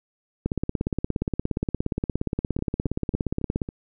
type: two click trains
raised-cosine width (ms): 3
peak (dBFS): -19 / -11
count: 5 / 55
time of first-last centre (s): 2.59-3.689 / 0.46-3.618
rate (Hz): 3.64 / 17.1
effects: none